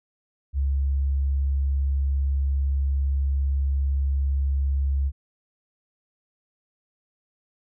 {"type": "tone", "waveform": "sine", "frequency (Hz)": 68.8, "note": "C#2", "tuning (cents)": -12, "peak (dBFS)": -20, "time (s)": [0.53, 5.12], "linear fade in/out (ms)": 50, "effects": []}